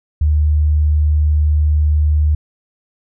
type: tone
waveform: sine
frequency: 75.5 Hz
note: D2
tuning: 48 cents sharp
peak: -10 dBFS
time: 0.21-2.35 s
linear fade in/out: 5 ms
effects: none